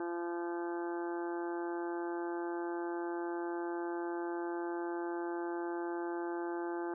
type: harmonic tone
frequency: 171.9 Hz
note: F3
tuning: 27 cents flat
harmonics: 2 / 3 / 4 / 5 / 6 / 7 / 8 / 9 / 10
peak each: -36 / -49 / -47 / -44 / -53 / -51 / -57 / -49 / -62 dBFS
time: 0-6.94 s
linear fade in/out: 2 ms
effects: none